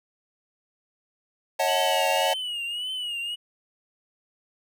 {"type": "chord", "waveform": "square", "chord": "D# half-diminished seventh", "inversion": "third", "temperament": "equal with one note detuned", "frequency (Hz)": [554.4, 638.6, 740, 880], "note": ["C#5", "D#5", "F#5", "A5"], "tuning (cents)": [0, 45, 0, 0], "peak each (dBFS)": -28, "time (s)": [1.59, 2.34], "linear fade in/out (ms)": 10}
{"type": "tone with vibrato", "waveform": "triangle", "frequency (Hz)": 2913, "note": "F#7", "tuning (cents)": -28, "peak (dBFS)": -27, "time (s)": [1.67, 3.36], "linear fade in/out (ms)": 20, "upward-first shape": "triangle", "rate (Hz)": 1.8, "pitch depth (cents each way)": 100}
{"effects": []}